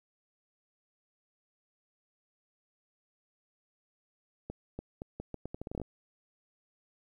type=accelerating click train; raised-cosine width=2 ms; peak=-25 dBFS; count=14; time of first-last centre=4.5-5.816 s; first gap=290 ms; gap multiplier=0.79; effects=11-bit